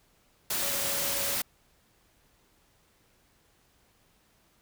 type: tone in noise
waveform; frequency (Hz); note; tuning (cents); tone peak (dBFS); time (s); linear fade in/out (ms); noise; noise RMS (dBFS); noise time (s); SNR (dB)
sine; 560; C#5; +18; -40; 0.62-1.36; 5; white; -30; 0.5-1.42; -13
effects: pink hiss -66 dBFS RMS until 4.61 s